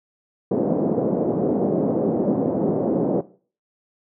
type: band-pass noise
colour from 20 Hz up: pink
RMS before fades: -21 dBFS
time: 0.51-3.21 s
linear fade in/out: 5 ms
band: 180 to 580 Hz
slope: 24 dB/octave
effects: noise-tail reverb RT60 0.4 s tail -17 dB re dry